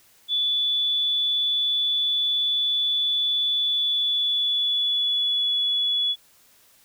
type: tone with pitch glide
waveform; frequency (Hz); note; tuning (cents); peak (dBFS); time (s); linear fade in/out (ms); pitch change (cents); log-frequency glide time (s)
sine; 3459 to 3402; A7 to G#7; -30 to +41; -20; 0.28-6.16; 50; -29; 3.54-5.55
effects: white hiss -57 dBFS RMS until 6.84 s